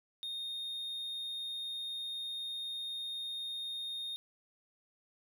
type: tone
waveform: triangle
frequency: 3688 Hz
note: A#7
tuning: 19 cents flat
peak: -36 dBFS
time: 0.23-4.16 s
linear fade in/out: 0 ms
effects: none

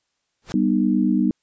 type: noise with exponential growth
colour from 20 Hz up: pink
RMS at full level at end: -28 dBFS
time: 0.42-0.52 s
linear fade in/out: 0 ms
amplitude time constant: 20 ms
type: chord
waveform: sine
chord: G augmented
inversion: none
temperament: just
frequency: 196 / 245 / 306.2 Hz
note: G3 / B3 / D#4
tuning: 0 / -14 / -28 cents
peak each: -20 / -20 / -21 dBFS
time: 0.54-1.31 s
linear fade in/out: 2 ms
effects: white hiss -73 dBFS RMS until 1.42 s + resampled to 16000 Hz

